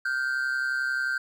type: tone pair together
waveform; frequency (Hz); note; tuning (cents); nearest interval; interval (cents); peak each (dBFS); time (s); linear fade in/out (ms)
triangle; 1420.7 / 1552; F6 / G6; +29 / -18; major second; 153; -28 / -25; 0.05-1.18; 5
effects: none